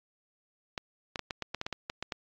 clicks, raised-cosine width 0.2 ms, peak -16 dBFS, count 12, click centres 0.778 / 1.158 / 1.193 / 1.308 / 1.423 / 1.546 / 1.614 / 1.665 / 1.727 / 1.899 / 2.026 / 2.122 s, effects low-pass 5000 Hz 12 dB/octave + AAC 64 kbps

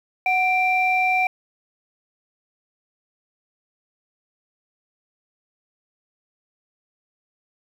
sine tone pair together, 741 / 2359 Hz, F#5 / D7, +2 / +7 cents, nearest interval octave + minor sixth, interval 2005 cents, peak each -19 dBFS, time 0.26-1.27 s, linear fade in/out 2 ms, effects tanh soft clip ceiling -10 dBFS + 8-bit

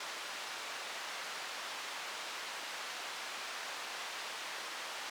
pink band-pass noise, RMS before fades -43 dBFS, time 0-5.1 s, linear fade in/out 5 ms, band 840 to 5500 Hz, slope 12 dB/octave, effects none

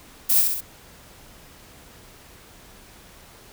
violet noise with echo, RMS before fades -18 dBFS, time 0.29-0.42 s, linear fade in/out 10 ms, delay 63 ms, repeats 3, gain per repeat -4 dB, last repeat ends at 0.609 s, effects pink hiss -48 dBFS RMS until 3.52 s

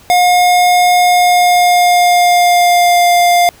square tone with pitch glide, 716 to 702.1 Hz, F5 to F5, +43 to +9 cents, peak -7 dBFS, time 0.1-3.49 s, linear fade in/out 0 ms, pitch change -34 cents, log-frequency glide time 1.01-3.06 s, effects pink hiss -42 dBFS RMS until 3.6 s

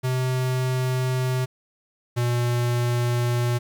square tone pair in turn, 128.4 / 120.84 Hz, C3 / B2, -32 / -37 cents, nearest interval minor second, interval 105 cents, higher first, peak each -22 / -21 dBFS, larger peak second, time 0.03-1.46 / 2.16-3.59 s, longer neither, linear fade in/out 20 ms, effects 10-bit

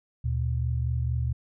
sine tone pair together, 75.6 / 120 Hz, D#2 / B2, -49 / -49 cents, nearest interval minor sixth, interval 800 cents, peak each -27 dBFS, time 0.24-1.33 s, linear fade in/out 10 ms, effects none

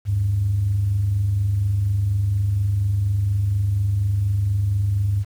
sine tone pair together, 76.8 / 100.99 Hz, D#2 / G#2, -22 / -48 cents, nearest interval perfect fourth, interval 474 cents, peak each -28 / -17 dBFS, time 0.05-5.25 s, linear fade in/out 50 ms, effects tanh soft clip ceiling -11 dBFS + 8-bit

